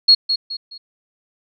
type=tone with echo; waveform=sine; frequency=4310 Hz; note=C#8; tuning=49 cents flat; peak=-6 dBFS; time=0.08-0.15 s; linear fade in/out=10 ms; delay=210 ms; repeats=3; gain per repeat=-9 dB; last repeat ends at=0.78 s; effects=none